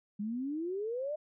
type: exponential sweep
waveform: sine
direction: up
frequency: 200 to 621 Hz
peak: -33 dBFS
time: 0.19-1.16 s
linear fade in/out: 10 ms
effects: none